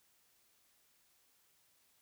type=silence; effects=white hiss -72 dBFS RMS until 2.01 s